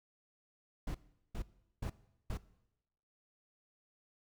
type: noise bursts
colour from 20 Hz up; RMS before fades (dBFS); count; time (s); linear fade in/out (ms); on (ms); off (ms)
brown; -38; 4; 0.87-2.374; 5; 76; 400
effects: noise-tail reverb RT60 0.9 s tail -19 dB re dry